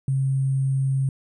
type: tone with sample-and-hold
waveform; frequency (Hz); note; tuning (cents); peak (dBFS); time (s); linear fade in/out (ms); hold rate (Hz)
sine; 134.7; C#3; -49; -19; 0.08-1.09; 2; 8820
effects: resampled to 24000 Hz

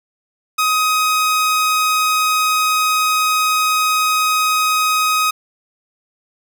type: tone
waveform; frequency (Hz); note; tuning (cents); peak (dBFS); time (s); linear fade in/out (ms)
sawtooth; 1258; D#6; +19; -10; 0.58-5.31; 10
effects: none

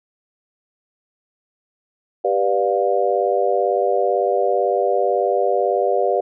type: chord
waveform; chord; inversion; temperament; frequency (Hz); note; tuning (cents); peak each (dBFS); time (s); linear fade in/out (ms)
sine; G dominant seventh; none; just; 392 / 490 / 588 / 705.6; G4 / B4 / D5 / F5; 0 / -14 / +2 / +18; -21; 2.24-6.21; 10
effects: none

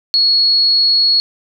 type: tone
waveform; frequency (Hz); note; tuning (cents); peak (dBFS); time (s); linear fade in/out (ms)
sine; 4342; C#8; -37; -9; 0.14-1.2; 0
effects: none

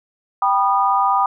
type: chord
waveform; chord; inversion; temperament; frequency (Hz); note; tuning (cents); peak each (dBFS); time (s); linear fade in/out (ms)
sine; G augmented; none; just; 784 / 980 / 1225; G5 / B5 / D#6; 0 / -14 / -27; -18; 0.42-1.26; 2
effects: none

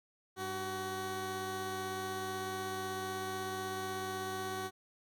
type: tone pair together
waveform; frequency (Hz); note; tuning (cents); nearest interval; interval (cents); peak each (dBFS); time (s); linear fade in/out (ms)
15% pulse; 98.18 / 376.6; G2 / F#4; +3 / +31; octave + major seventh; 2328; -39 / -31; 0.36-4.71; 50
effects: none

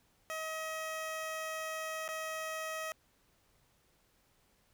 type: tone with dropouts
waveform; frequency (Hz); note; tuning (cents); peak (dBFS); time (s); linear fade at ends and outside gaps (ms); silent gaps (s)
15% pulse; 635; D#5; +35; -31; 0.3-2.92; 0; 2.079-2.088
effects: pink hiss -71 dBFS RMS until 4.73 s

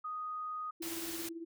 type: tone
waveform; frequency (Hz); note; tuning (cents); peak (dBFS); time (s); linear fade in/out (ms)
sine; 1244.5; D#6; 0; -37; 0.04-0.71; 10
type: tone with tremolo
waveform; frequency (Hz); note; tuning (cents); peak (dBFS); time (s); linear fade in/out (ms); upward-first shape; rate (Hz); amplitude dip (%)
sine; 332.3; E4; +14; -38; 0.8-1.45; 10; triangle; 18; 70
type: noise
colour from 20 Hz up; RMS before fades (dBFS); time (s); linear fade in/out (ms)
white; -42; 0.82-1.29; 5
effects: none

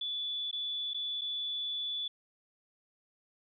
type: tone with dropouts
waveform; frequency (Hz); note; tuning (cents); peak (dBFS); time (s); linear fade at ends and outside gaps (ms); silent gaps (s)
sine; 3456; A7; -32; -33; 0.01-2.08; 5; 0.513-0.528 / 0.935-0.944 / 1.212-1.216
effects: none

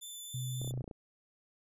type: tone with vibrato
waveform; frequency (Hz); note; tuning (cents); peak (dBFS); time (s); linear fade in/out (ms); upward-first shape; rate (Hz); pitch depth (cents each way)
15% pulse; 3520; A7; 0; -37; 0.01-0.72; 20; triangle; 3.8; 10
type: tone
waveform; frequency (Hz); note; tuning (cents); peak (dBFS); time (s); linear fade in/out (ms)
sine; 126.6; B2; +43; -35; 0.34-0.82; 5
type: clicks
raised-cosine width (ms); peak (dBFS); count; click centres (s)
2; -31; 10; 0.616 / 0.646 / 0.676 / 0.709 / 0.739 / 0.776 / 0.808 / 0.842 / 0.878 / 0.912
effects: none

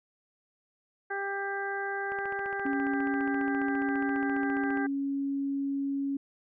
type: harmonic tone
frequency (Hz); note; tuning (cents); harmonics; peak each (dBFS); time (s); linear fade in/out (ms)
396.2; G4; +18; 1 / 2 / 3 / 4 / 5; -36 / -36 / -44 / -34 / -44; 1.1-4.87; 10
type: click train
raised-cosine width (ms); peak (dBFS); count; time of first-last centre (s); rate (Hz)
0.5; -27; 40; 2.12-4.773; 14.7
type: tone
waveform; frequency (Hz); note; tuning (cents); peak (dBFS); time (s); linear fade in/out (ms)
sine; 277.2; C#4; 0; -28; 2.65-6.17; 5
effects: none

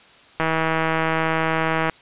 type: click train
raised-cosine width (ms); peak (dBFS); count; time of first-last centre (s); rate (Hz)
0.5; -6; 242; 0.4-1.897; 161
effects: white hiss -49 dBFS RMS until 2.01 s + resampled to 8000 Hz

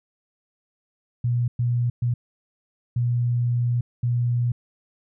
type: tone bursts at uneven times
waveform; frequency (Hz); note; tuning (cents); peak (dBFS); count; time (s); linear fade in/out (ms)
sine; 120.8; B2; -38; -19; 5; 1.24-1.48 / 1.59-1.9 / 2.02-2.14 / 2.96-3.81 / 4.03-4.52; 5
effects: none

